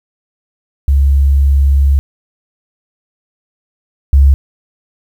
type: tone pair in turn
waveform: sine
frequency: 69.3 / 68.97 Hz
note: C#2 / C#2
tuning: 0 / -8 cents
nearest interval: unison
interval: 8 cents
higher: first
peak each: -6 / -3 dBFS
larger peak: second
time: 0.88-1.99 / 4.13-4.34 s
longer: first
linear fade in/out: 0 ms
effects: 7-bit